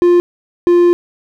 triangle tone pair in turn, 350.9 / 349.5 Hz, F4 / F4, +8 / +1 cents, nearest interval unison, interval 7 cents, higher first, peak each -4 dBFS, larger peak neither, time 0.02-0.2 / 0.67-0.93 s, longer second, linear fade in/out 0 ms, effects none

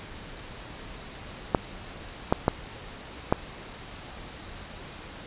clicks, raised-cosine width 1 ms, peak -5 dBFS, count 4, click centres 1.548 / 2.325 / 2.481 / 3.325 s, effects pink hiss -42 dBFS RMS until 5.26 s + resampled to 8000 Hz

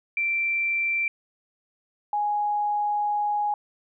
sine tone pair in turn, 2349 / 830.5 Hz, D7 / G#5, 0 / 0 cents, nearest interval octave + tritone, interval 1800 cents, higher first, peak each -22 dBFS, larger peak neither, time 0.17-1.08 / 2.13-3.54 s, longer second, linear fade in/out 2 ms, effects none

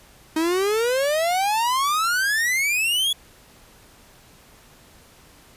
45% pulse exponential sweep, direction up, 311.1 to 3416 Hz, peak -19 dBFS, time 0.36-3.13 s, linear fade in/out 5 ms, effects pink hiss -51 dBFS RMS until 5.56 s + resampled to 32000 Hz

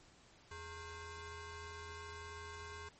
20% pulse ring-modulated tone, 498 Hz, B4, 14 cents sharp, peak -39 dBFS, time 0.51-2.89 s, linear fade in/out 5 ms, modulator 581 Hz, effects pink hiss -64 dBFS RMS until 2.99 s + MP3 32 kbps

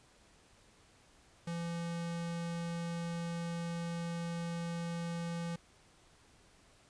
square tone, 169.5 Hz, E3, 49 cents sharp, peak -37 dBFS, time 1.47-5.56 s, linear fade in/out 5 ms, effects pink hiss -64 dBFS RMS until 6.89 s + resampled to 22050 Hz

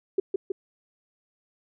sine tone with echo, 386.2 Hz, G4, 26 cents flat, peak -18 dBFS, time 0.18-0.2 s, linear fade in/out 5 ms, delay 160 ms, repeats 2, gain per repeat -3 dB, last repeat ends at 0.52 s, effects none

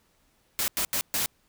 white noise bursts at uneven times, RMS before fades -27 dBFS, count 4, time 0.59-0.68 / 0.77-0.85 / 0.93-1.01 / 1.14-1.26 s, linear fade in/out 0 ms, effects pink hiss -67 dBFS RMS until 1.48 s

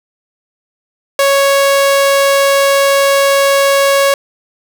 sawtooth tone, 554.4 Hz, C#5, in tune, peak -4 dBFS, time 1.19-4.14 s, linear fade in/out 2 ms, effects none

